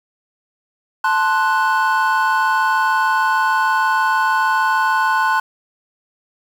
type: chord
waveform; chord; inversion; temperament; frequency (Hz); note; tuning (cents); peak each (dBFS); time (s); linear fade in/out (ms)
triangle; F# diminished; first; equal; 880 / 1046.5 / 1480; A5 / C6 / F#6; 0 / 0 / 0; -16; 1.04-5.4; 5
effects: tanh soft clip ceiling -3 dBFS + 7-bit